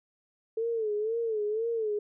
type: tone with vibrato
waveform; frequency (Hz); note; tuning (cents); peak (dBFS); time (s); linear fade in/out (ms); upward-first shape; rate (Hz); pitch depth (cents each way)
sine; 440.2; A4; +1; -27; 0.57-1.99; 5; sine; 2; 100
effects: none